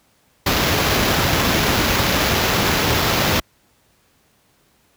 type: noise with sample-and-hold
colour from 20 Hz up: pink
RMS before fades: -17 dBFS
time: 0.46-3.4 s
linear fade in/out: 5 ms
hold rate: 8820 Hz
effects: pink hiss -59 dBFS RMS until 4.96 s + high-pass 60 Hz 12 dB/octave